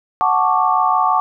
sine chord, D major seventh, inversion first, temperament equal, 740 / 880 / 1108.7 / 1174.7 Hz, F#5 / A5 / C#6 / D6, 0 / 0 / 0 / 0 cents, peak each -18 dBFS, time 0.21-1.2 s, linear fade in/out 0 ms, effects none

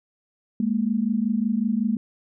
sine tone pair together, 207.7 / 233.1 Hz, G#3 / A#3, 0 / 0 cents, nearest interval major second, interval 200 cents, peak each -23 dBFS, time 0.6-1.97 s, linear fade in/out 2 ms, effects none

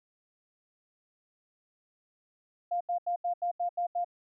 sine tone bursts, 701 Hz, F5, 6 cents sharp, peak -27 dBFS, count 8, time 2.71-4.046 s, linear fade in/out 10 ms, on 97 ms, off 80 ms, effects none

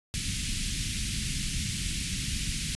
pink band-stop noise, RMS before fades -31 dBFS, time 0.14-2.75 s, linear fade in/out 0 ms, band 220 to 2300 Hz, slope 24 dB/octave, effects resampled to 24000 Hz

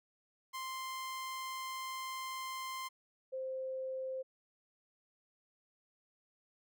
sawtooth / sine tone pair in turn, 1046.5 / 523.2 Hz, C6 / C5, 0 / 0 cents, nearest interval octave, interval 1200 cents, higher first, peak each -36 / -37 dBFS, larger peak first, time 0.53-2.89 / 3.32-4.23 s, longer first, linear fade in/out 20 ms, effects none

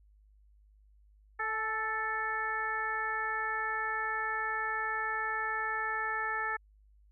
harmonic tone with a mistuned harmonic, 440 Hz, A4, in tune, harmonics 1 / 2 / 3 / 4 / 5, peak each -44 / -38 / -36 / -34 / -43 dBFS, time 1.39-6.57 s, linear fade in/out 10 ms, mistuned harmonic 2, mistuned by -27 cents, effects added 51 Hz sine -59 dBFS peak until 7.11 s

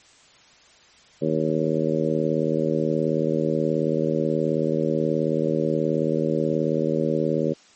harmonic tone, 78.6 Hz, D#2, 18 cents sharp, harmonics 2 / 3 / 4 / 5 / 6 / 7, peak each -27 / -27 / -27 / -27 / -27 / -27 dBFS, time 1.21-7.54 s, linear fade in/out 20 ms, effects white hiss -53 dBFS RMS until 7.75 s + MP3 32 kbps

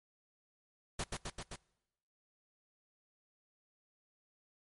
pink noise with echo, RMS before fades -37 dBFS, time 0.99-1.04 s, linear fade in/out 5 ms, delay 130 ms, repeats 4, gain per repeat -2 dB, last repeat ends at 1.56 s, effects noise-tail reverb RT60 1.0 s tail -25 dB re dry + MP3 48 kbps

